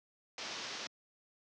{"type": "low-pass noise", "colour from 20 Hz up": "white", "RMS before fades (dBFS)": -43, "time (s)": [0.38, 0.87], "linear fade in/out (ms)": 2, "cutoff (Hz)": 6000, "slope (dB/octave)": 48, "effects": ["high-pass 200 Hz 12 dB/octave"]}